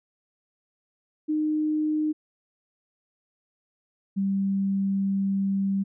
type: tone pair in turn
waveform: sine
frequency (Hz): 306.8 / 195.63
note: D#4 / G3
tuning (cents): -24 / -3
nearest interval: minor sixth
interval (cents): 779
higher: first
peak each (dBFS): -22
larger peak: neither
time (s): 1.28-2.13 / 4.16-5.84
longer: second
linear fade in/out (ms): 20
effects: none